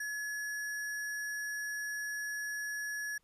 sine tone with sample-and-hold, 1700 Hz, G#6, 40 cents sharp, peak -35 dBFS, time 0-3.18 s, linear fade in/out 5 ms, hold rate 7350 Hz, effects pink hiss -75 dBFS RMS until 3.23 s + resampled to 32000 Hz

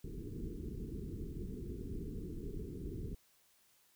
pink low-pass noise, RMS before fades -43 dBFS, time 0.04-3.15 s, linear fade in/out 5 ms, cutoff 440 Hz, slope 96 dB/octave, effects white hiss -70 dBFS RMS until 3.95 s

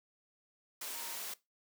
sine tone in noise, 932.3 Hz, A#5, in tune, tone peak -52 dBFS, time 0.94-1.16 s, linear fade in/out 5 ms, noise white, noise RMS -42 dBFS, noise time 0.81-1.34 s, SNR -13 dB, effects noise-tail reverb RT60 0.2 s tail -19 dB re dry + high-pass 300 Hz 12 dB/octave

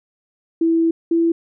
sine tone pair in turn, 329.6 / 333.6 Hz, E4 / E4, 0 / +21 cents, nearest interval unison, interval 21 cents, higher second, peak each -13 dBFS, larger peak neither, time 0.61-0.91 / 1.11-1.32 s, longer first, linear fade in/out 5 ms, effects none

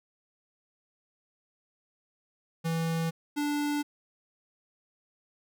square tone pair in turn, 164.3 / 292.7 Hz, E3 / D4, -5 / -6 cents, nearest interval minor seventh, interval 999 cents, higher second, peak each -28 dBFS, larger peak neither, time 2.64-3.11 / 3.36-3.83 s, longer neither, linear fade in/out 20 ms, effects none

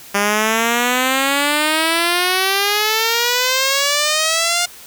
5% pulse exponential sweep, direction up, 200 to 711 Hz, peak -3 dBFS, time 0.14-4.66 s, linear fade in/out 10 ms, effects white hiss -39 dBFS RMS until 4.86 s

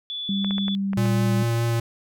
sine tone, 3450 Hz, A7, 35 cents flat, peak -28 dBFS, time 0.1-0.75 s, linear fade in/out 0 ms
sine tone with pitch glide, 197.5 to 196.02 Hz, G3 to G3, +13 to 0 cents, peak -22 dBFS, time 0.29-1.43 s, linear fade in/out 2 ms, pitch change -13 cents, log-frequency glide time 0.63-0.93 s
clicks, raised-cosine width 0.5 ms, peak -19 dBFS, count 6, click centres 0.446 / 0.509 / 0.582 / 0.682 / 0.933 / 1.056 s
square tone with vibrato, 116.54 Hz, A#2, in tune, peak -21 dBFS, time 0.97-1.8 s, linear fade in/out 5 ms, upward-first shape triangle, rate 4.8 Hz, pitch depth 11 cents each way
effects none

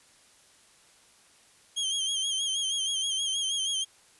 sawtooth tone with vibrato, 3200 Hz, G7, 35 cents sharp, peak -24 dBFS, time 1.76-3.85 s, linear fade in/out 20 ms, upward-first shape sine, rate 6.3 Hz, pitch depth 64 cents each way, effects white hiss -59 dBFS RMS until 4.19 s + resampled to 24000 Hz

